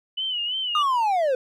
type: tone with vibrato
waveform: sine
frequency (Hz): 2968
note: F#7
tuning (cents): +5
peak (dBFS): -24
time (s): 0.17-0.83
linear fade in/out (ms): 10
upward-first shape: sine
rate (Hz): 3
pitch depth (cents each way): 87
type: linear sweep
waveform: triangle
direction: down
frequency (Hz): 1244.5 to 493.9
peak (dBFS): -17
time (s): 0.75-1.35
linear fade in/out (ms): 2
effects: none